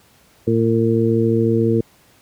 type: harmonic tone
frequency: 114 Hz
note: A#2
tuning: 38 cents flat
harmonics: 1 / 2 / 3 / 4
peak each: -19 / -19 / -19 / -19 dBFS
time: 0.47-1.81 s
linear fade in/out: 5 ms
effects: pink hiss -53 dBFS RMS until 2.21 s + high-pass 60 Hz 12 dB/octave